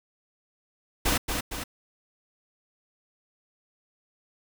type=noise with echo; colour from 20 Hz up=pink; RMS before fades=-24 dBFS; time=1.05-1.18 s; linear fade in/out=10 ms; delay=230 ms; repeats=2; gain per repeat=-5 dB; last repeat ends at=1.64 s; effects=none